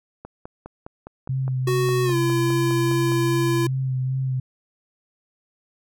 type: click train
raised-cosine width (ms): 1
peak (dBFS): -22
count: 15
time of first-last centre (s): 0.25-3.119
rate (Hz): 4.88
type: tone with vibrato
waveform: sine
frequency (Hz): 130.7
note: C3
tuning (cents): -1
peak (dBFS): -21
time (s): 1.29-4.4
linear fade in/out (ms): 5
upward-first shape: sine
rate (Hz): 2.5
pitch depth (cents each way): 25
type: tone with pitch glide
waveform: square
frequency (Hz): 370 to 339.3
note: F#4 to F4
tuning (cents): 0 to -50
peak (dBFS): -21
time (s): 1.67-3.67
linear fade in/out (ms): 5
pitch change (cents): -150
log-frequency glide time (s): 2.04-2.16
effects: none